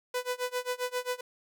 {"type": "tone with tremolo", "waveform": "sawtooth", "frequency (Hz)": 497.8, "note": "B4", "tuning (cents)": 14, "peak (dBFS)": -24, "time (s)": [0.14, 1.21], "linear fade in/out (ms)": 5, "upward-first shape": "sine", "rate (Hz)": 7.5, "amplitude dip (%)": 95, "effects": []}